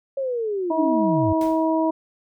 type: linear sweep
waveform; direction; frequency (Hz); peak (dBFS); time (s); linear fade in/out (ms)
sine; down; 554.4 to 85.9; -22; 0.17-1.33; 5
type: harmonic tone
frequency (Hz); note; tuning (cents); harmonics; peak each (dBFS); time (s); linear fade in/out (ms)
320.8; E4; -47; 1 / 2 / 3; -20 / -23 / -25; 0.7-1.91; 10
type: noise with exponential decay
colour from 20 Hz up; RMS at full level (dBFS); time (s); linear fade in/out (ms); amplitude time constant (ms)
pink; -37; 1.41-1.76; 1; 74
effects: none